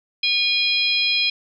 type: harmonic tone with a mistuned harmonic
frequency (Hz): 816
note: G#5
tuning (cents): -31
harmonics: 3 / 4 / 5 / 6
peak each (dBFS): -21 / -22 / -23 / -26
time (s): 0.23-1.3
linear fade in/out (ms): 5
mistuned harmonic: 6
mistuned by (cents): +64
effects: none